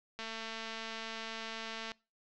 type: click train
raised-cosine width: 0.2 ms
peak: -24 dBFS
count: 388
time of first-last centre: 0.19-1.918 s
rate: 224 Hz
effects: noise-tail reverb RT60 0.3 s tail -23 dB re dry + low-pass 5000 Hz 12 dB/octave